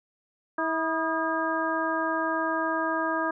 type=harmonic tone with a mistuned harmonic; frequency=323.5 Hz; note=E4; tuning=32 cents flat; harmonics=1 / 2 / 3 / 4 / 5; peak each=-31 / -31 / -31 / -31 / -31 dBFS; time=0.58-3.31 s; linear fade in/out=5 ms; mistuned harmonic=4; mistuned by=-80 cents; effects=none